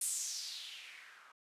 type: noise with low-pass filter sweep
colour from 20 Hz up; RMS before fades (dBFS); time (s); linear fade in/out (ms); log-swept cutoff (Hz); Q
violet; -43; 0.01-1.32; 5; 9500 to 1200; 3.5
effects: resampled to 32000 Hz